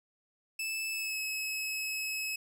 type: tone with pitch glide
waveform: sawtooth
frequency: 2625 to 2575 Hz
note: E7 to E7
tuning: -8 to -41 cents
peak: -30 dBFS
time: 0.59-2.36 s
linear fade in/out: 5 ms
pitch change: -33 cents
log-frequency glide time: 0.91-1.19 s
effects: none